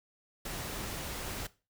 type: noise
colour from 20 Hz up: pink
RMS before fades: -39 dBFS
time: 0.45-1.47 s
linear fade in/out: 5 ms
effects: noise-tail reverb RT60 0.3 s tail -18 dB re dry